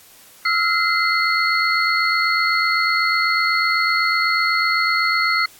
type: tone cluster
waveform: sine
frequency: 1312 / 1400 / 2061 / 4343 Hz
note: E6 / F6 / C7 / C#8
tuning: -9 / +4 / -27 / -36 cents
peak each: -22 / -23 / -19 / -22 dBFS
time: 0.45-5.46 s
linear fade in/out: 5 ms
effects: white hiss -47 dBFS RMS until 5.59 s + AAC 64 kbps